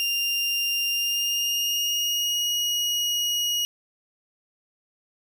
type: tone with pitch glide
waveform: 30% pulse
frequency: 2794 to 2893 Hz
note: F7 to F#7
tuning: 0 to -40 cents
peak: -20 dBFS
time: 0-3.65 s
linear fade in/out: 0 ms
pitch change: +60 cents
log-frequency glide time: 0.91-2.51 s
effects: none